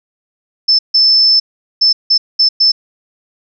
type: tone bursts at uneven times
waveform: sine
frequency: 5274 Hz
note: E8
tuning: in tune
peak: -6 dBFS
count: 6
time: 0.68-0.79 / 0.94-1.4 / 1.81-1.93 / 2.1-2.18 / 2.39-2.49 / 2.6-2.72 s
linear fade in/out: 10 ms
effects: none